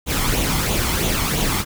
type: noise with flanger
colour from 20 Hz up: pink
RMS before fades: -20 dBFS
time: 0.06-1.65 s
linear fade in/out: 50 ms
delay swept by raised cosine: 0.29 to 0.95 ms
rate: 3 Hz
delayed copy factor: +0.5
effects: none